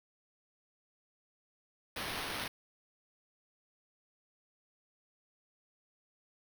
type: noise with sample-and-hold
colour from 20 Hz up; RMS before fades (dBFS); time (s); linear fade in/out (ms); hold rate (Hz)
violet; -39; 1.96-2.48; 5; 7350
effects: none